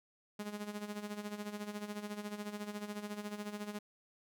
sawtooth tone with tremolo, 207.7 Hz, G#3, in tune, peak -34 dBFS, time 0.39-3.79 s, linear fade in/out 5 ms, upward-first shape sine, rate 14 Hz, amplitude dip 70%, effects none

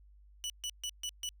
25% pulse tone bursts, 2960 Hz, F#7, in tune, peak -32 dBFS, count 5, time 0.44-1.29 s, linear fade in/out 0 ms, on 58 ms, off 140 ms, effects added 50 Hz sine -56 dBFS peak until 1.4 s

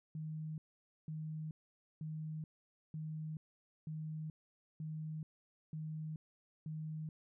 sine tone bursts, 156 Hz, D#3, 5 cents sharp, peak -40 dBFS, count 8, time 0.15-7.09 s, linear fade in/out 2 ms, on 430 ms, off 500 ms, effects none

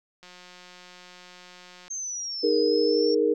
click train, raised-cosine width 0.2 ms, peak -30 dBFS, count 298, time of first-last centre 0.23-1.88 s, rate 180 Hz
sine linear two-way sweep, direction down then up, 6400 to 4978 to 5500 Hz, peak -30 dBFS, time 1.9-3.15 s, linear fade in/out 10 ms, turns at 2.56 s
sine chord, D# suspended fourth, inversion none, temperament just, 311.1 / 414.8 / 466.7 Hz, D#4 / G#4 / A#4, 0 / -2 / +2 cents, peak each -26 / -24 / -22 dBFS, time 2.43-3.34 s, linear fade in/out 10 ms
effects none

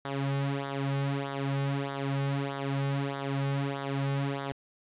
sawtooth tone with flanger, 138.59 Hz, C#3, in tune, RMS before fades -31 dBFS, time 0.05-4.52 s, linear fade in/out 0 ms, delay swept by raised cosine 0.37 to 3.07 ms, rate 1.6 Hz, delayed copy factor -0.75, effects resampled to 8000 Hz + 10-bit

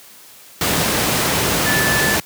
sine tone in noise, 1746 Hz, A6, 14 cents flat, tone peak -18 dBFS, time 1.66-2.16 s, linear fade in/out 2 ms, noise pink, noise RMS -17 dBFS, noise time 0.61-2.2 s, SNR -4 dB, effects white hiss -43 dBFS RMS until 2.25 s + high-pass 100 Hz 12 dB/octave

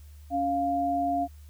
sine tone pair together, 280.4 / 698.5 Hz, C#4 / F5, +20 / 0 cents, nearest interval octave + major third, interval 1580 cents, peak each -30 / -25 dBFS, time 0.3-1.28 s, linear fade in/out 50 ms, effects added 74 Hz sine -45 dBFS peak until 1.49 s + white hiss -62 dBFS RMS until 1.49 s

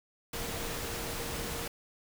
sine tone in noise, 466.2 Hz, A#4, in tune, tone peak -45 dBFS, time 0.33-1.68 s, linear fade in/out 5 ms, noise pink, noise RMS -37 dBFS, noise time 0.33-1.68 s, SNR -11 dB, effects none

